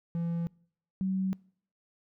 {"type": "tone pair in turn", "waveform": ["triangle", "sine"], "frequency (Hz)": [169, 189.7], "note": ["E3", "F#3"], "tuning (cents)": [43, 43], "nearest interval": "major second", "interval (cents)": 200, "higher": "second", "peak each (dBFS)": -27, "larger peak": "neither", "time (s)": [[0.15, 0.47], [1.01, 1.33]], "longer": "neither", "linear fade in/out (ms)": 0, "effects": ["noise-tail reverb RT60 0.6 s tail -25 dB re dry"]}